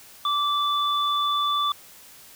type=tone pair together; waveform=sine; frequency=1166 / 3494 Hz; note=D6 / A7; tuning=-13 / -13 cents; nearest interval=octave + perfect fifth; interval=1900 cents; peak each=-22 / -26 dBFS; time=0.25-1.72 s; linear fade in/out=2 ms; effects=white hiss -48 dBFS RMS until 2.35 s